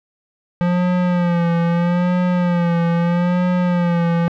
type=tone with vibrato; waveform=square; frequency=174.61 Hz; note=F3; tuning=in tune; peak=-15 dBFS; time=0.61-4.28 s; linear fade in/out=0 ms; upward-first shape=sine; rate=0.78 Hz; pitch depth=54 cents each way; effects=low-pass 2000 Hz 12 dB/octave